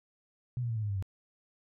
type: tone with pitch steps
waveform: sine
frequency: 124 / 118.67 / 113.58 / 108.7 / 104.03 / 99.56 / 95.29 Hz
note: B2 / A#2 / A#2 / A2 / G#2 / G2 / G2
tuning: +7 / +31 / -45 / -21 / +3 / +27 / -49 cents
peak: -30 dBFS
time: 0.57-1.025 s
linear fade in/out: 0 ms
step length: 65 ms
effects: none